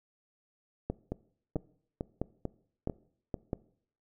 two click trains, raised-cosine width 2 ms, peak -18 / -20 dBFS, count 5 / 6, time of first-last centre 0.9-3.532 / 1.12-3.342 s, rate 1.52 / 2.25 Hz, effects noise-tail reverb RT60 0.6 s tail -21 dB re dry

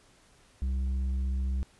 triangle tone with tanh clipping, 65.41 Hz, C2, in tune, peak -28 dBFS, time 0.62-1.63 s, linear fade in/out 0 ms, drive 10 dB, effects pink hiss -61 dBFS RMS until 1.79 s + resampled to 24000 Hz

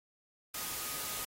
sine tone in noise, 1249 Hz, D#6, 6 cents sharp, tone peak -50 dBFS, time 0.54-1.25 s, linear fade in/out 5 ms, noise white, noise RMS -39 dBFS, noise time 0.54-1.25 s, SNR -14 dB, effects AAC 48 kbps

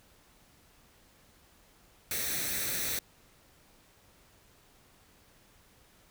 white noise with comb filter, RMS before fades -33 dBFS, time 2.11-2.99 s, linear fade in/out 2 ms, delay 0.5 ms, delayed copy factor +0.6, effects pink hiss -62 dBFS RMS until 6.1 s

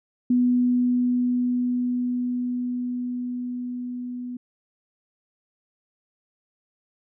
sine tone with level ramp, 246.9 Hz, B3, in tune, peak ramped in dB -16 to -30 dBFS, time 0.3-4.37 s, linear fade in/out 5 ms, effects none

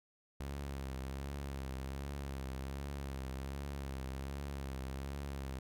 sawtooth tone with vibrato, 68.1 Hz, C#2, 30 cents flat, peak -36 dBFS, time 0.4-5.59 s, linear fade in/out 5 ms, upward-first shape triangle, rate 1.3 Hz, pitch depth 67 cents each way, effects none

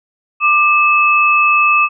sine tone pair together, 1189 / 2598 Hz, D6 / E7, +21 / -26 cents, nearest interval octave + major second, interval 1353 cents, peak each -11 dBFS, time 0.4-1.89 s, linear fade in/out 50 ms, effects none

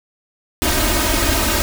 pink noise with comb filter, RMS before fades -17 dBFS, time 0.62-1.62 s, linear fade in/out 0 ms, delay 3.2 ms, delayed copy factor +0.9, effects none

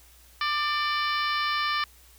harmonic tone with a mistuned harmonic, 594 Hz, D5, 20 cents sharp, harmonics 2 / 3 / 4 / 5 / 6 / 7 / 8 / 9, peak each -27 / -31 / -33 / -35 / -37 / -38 / -39 / -40 dBFS, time 0.41-1.84 s, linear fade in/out 2 ms, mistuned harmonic 4, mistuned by -31 cents, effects added 60 Hz sine -55 dBFS peak until 2.18 s + white hiss -56 dBFS RMS until 2.18 s

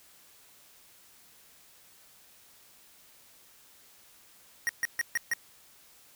square tone bursts, 1878 Hz, A#6, 12 cents sharp, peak -26 dBFS, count 5, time 4.67-5.335 s, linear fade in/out 0 ms, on 21 ms, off 140 ms, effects white hiss -58 dBFS RMS until 6.15 s

